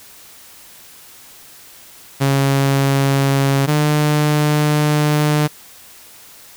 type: tone pair in turn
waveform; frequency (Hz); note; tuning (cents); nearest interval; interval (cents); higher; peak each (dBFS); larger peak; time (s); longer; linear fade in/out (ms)
sawtooth; 137.6 / 149.89; C#3 / D3; -12 / +36; minor second; 148; second; -9; neither; 2.2-3.67 / 3.67-5.48; second; 20
effects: white hiss -42 dBFS RMS until 6.56 s